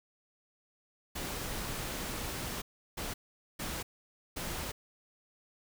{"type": "noise bursts at uneven times", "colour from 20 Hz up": "pink", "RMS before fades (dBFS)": -38, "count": 4, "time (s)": [[1.15, 2.62], [2.97, 3.14], [3.59, 3.83], [4.36, 4.72]], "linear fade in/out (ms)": 10, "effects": []}